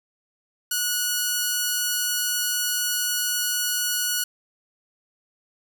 5% pulse tone, 1463 Hz, F#6, 20 cents flat, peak -11 dBFS, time 0.71-4.24 s, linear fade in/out 5 ms, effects none

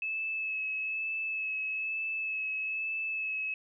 sine tone with vibrato, 2600 Hz, E7, 24 cents flat, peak -31 dBFS, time 0.02-3.54 s, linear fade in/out 2 ms, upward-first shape sine, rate 1.1 Hz, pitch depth 18 cents each way, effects none

